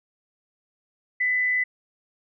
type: tone with frequency modulation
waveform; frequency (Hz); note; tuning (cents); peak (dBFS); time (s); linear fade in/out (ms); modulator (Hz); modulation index
sine; 2000; B6; +21; -20; 1.2-1.64; 10; 96.1; 0.28
effects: none